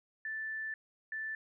sine tone bursts at uneven times, 1760 Hz, A6, in tune, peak -36 dBFS, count 2, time 0.25-0.74 / 1.12-1.35 s, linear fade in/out 2 ms, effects none

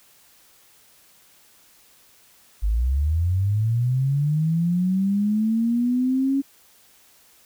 sine linear sweep, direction up, 48.75 to 277.2 Hz, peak -18 dBFS, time 2.62-6.42 s, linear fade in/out 20 ms, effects white hiss -55 dBFS RMS until 7.45 s

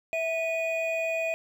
triangle tone pair together, 655 / 2473 Hz, E5 / D#7, -11 / -11 cents, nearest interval octave + major seventh, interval 2300 cents, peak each -26 / -29 dBFS, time 0.13-1.34 s, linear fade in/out 0 ms, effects none

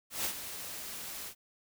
white noise with ADSR envelope, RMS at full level -32 dBFS, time 0.1-1.35 s, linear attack 150 ms, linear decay 76 ms, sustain -10 dB, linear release 79 ms, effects none

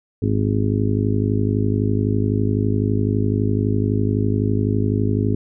harmonic tone, 51.91 Hz, G#1, in tune, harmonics 1 / 2 / 3 / 4 / 5 / 6 / 7 / 8, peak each -31 / -19 / -30 / -25 / -23 / -30 / -29 / -27 dBFS, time 0.22-5.35 s, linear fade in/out 5 ms, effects none

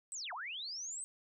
sine linear two-way sweep, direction down then up, 8372 to 669 to 8372 Hz, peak -40 dBFS, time 0.12-1.04 s, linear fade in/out 0 ms, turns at 0.33 s, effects none

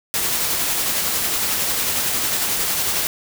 white noise with tremolo, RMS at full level -20 dBFS, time 0.14-3.07 s, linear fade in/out 0 ms, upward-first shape sine, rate 11 Hz, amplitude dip 25%, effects none

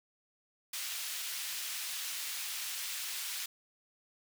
pink high-pass noise, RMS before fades -39 dBFS, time 0.73-3.46 s, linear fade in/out 5 ms, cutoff 2500 Hz, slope 12 dB/octave, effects none

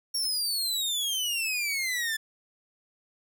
sawtooth exponential sweep, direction down, 5588 to 1738 Hz, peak -24 dBFS, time 0.14-2.17 s, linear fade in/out 10 ms, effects none

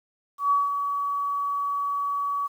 sine tone with ADSR envelope, 1135 Hz, C#6, 41 cents sharp, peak -17 dBFS, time 0.38-2.48 s, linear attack 130 ms, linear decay 180 ms, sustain -7 dB, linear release 20 ms, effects 9-bit

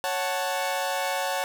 sawtooth chord, F# minor, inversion second, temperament equal, 554.4 / 740 / 880 Hz, C#5 / F#5 / A5, 0 / 0 / 0 cents, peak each -26 / -26 / -27 dBFS, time 0.04-1.44 s, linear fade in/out 0 ms, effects none

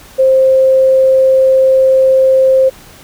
sine tone, 527 Hz, C5, 12 cents sharp, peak -5 dBFS, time 0.18-2.7 s, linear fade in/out 20 ms, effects pink hiss -38 dBFS RMS until 3.03 s

